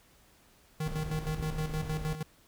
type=tone with tremolo; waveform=square; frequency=155.56 Hz; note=D#3; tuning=in tune; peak=-31 dBFS; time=0.8-2.23 s; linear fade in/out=5 ms; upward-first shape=square; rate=6.4 Hz; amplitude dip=65%
type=noise; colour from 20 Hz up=brown; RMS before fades=-39 dBFS; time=0.86-2.15 s; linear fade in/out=0 ms
effects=pink hiss -62 dBFS RMS until 2.47 s